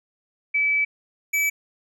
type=tone pair in turn; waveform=sine / square; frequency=2300 / 2300 Hz; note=D7 / D7; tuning=-37 / -37 cents; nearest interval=unison; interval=0 cents; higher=neither; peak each=-18 / -20 dBFS; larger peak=first; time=0.54-0.85 / 1.33-1.5 s; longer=first; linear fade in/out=10 ms; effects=none